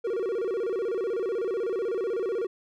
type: tone with vibrato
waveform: triangle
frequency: 420 Hz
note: G#4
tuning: 19 cents sharp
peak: -24 dBFS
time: 0.04-2.47 s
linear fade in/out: 10 ms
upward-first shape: square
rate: 16 Hz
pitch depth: 190 cents each way
effects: none